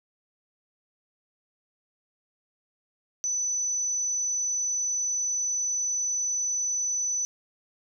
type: tone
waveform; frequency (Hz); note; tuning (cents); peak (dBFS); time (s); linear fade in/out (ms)
sine; 5990; F#8; +20; -25; 3.24-7.25; 0
effects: none